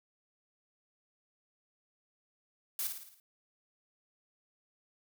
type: noise with echo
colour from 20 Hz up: blue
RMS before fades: -35 dBFS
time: 2.79-2.87 s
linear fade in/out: 2 ms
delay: 55 ms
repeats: 6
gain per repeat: -5 dB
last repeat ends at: 3.2 s
effects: none